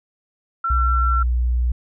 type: tone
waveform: sine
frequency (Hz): 1353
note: E6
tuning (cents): +45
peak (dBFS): -19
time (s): 0.64-1.23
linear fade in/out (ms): 5
type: tone with pitch glide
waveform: sine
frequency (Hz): 61.3 to 60.7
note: B1 to B1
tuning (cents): -12 to -29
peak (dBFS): -16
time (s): 0.7-1.72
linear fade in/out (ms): 5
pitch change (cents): -17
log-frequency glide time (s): 0.98-1.04
effects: none